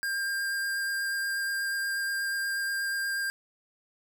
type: tone with vibrato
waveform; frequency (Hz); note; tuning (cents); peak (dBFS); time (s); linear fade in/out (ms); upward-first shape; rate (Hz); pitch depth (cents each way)
square; 1600; G6; +35; -29; 0.03-3.3; 0; sine; 8.3; 11
effects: 11-bit